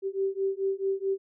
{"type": "beating tone pair", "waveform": "sine", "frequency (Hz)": [386.3, 390.9], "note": ["G4", "G4"], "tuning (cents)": [-25, -5], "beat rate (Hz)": 4.6, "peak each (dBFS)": -29, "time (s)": [0.02, 1.18], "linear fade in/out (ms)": 50, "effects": []}